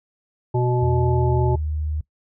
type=harmonic tone; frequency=123.47 Hz; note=B2; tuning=in tune; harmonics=1 / 3 / 5 / 7; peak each=-19 / -22 / -31 / -27 dBFS; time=0.54-1.56 s; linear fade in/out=10 ms
type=tone with pitch glide; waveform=sine; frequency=84.6 to 76.25 Hz; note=E2 to D#2; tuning=+45 to -34 cents; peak=-22 dBFS; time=0.82-2.01 s; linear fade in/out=5 ms; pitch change=-179 cents; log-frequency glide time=0.99-1.63 s
effects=noise-tail reverb RT60 0.1 s tail -20 dB re dry